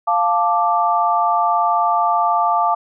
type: chord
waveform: sine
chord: D minor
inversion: first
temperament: equal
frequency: 698.5 / 880 / 1174.7 Hz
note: F5 / A5 / D6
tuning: 0 / 0 / 0 cents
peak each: -18 dBFS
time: 0.07-2.75 s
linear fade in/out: 10 ms
effects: none